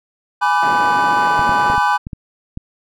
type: chord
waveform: triangle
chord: G# half-diminished seventh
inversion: none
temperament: equal with one note detuned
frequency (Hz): 830.6 / 987.8 / 1174.7 / 1512.8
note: G#5 / B5 / D6 / F#6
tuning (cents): 0 / 0 / 0 / +38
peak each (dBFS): -15 / -15 / -19 / -18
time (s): 0.41-1.98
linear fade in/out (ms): 20
type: band-pass noise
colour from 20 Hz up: pink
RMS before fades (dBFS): -27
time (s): 0.62-1.76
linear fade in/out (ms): 10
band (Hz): 200 to 1300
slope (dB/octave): 12
type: clicks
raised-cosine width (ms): 5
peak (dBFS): -14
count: 7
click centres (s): 1.394 / 1.494 / 1.7 / 1.78 / 2.069 / 2.132 / 2.574
effects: none

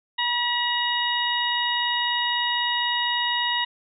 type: harmonic tone with a mistuned harmonic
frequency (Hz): 964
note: B5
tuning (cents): -42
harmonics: 1 / 2 / 3 / 4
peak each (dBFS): -27 / -27 / -27 / -27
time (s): 0.18-3.65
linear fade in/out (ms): 10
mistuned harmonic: 4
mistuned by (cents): -42
effects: none

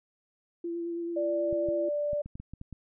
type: tone with vibrato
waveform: sine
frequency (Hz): 340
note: F4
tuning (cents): -46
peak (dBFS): -31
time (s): 0.64-1.89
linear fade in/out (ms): 5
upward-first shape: sine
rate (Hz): 9.2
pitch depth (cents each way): 16
type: tone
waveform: sine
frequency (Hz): 587.3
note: D5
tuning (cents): 0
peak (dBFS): -27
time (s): 1.16-2.22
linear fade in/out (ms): 10
type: clicks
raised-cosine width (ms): 5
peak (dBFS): -29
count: 9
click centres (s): 1.528 / 1.687 / 2.132 / 2.26 / 2.355 / 2.4 / 2.536 / 2.614 / 2.727
effects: none

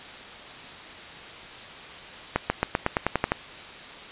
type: accelerating click train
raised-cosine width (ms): 0.5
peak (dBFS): -6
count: 10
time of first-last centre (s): 2.36-3.319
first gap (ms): 140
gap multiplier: 0.93
effects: white hiss -41 dBFS RMS until 4.11 s + resampled to 8000 Hz

